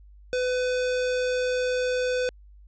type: tone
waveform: square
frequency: 502 Hz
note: B4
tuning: 28 cents sharp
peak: -24 dBFS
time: 0.33-2.29 s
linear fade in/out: 0 ms
effects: added 50 Hz sine -47 dBFS peak until 2.67 s + resampled to 16000 Hz